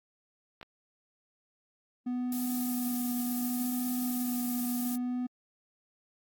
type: clicks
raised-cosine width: 0.3 ms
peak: -29 dBFS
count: 2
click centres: 0.613 / 0.629 s
type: tone with vibrato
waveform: triangle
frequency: 246.9 Hz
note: B3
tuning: in tune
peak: -28 dBFS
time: 2.06-5.27 s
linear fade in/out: 10 ms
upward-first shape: sine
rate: 0.68 Hz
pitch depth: 16 cents each way
type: noise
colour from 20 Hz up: violet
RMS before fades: -37 dBFS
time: 2.32-4.96 s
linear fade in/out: 2 ms
effects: AAC 64 kbps